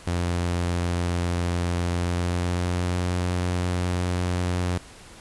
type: tone with pitch glide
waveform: sawtooth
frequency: 87.31 to 89.45 Hz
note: F2 to F2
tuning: 0 to +42 cents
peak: -19 dBFS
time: 0.07-4.78 s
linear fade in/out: 5 ms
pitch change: +42 cents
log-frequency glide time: 1.93-3.03 s
effects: pink hiss -46 dBFS RMS until 5.2 s + resampled to 24000 Hz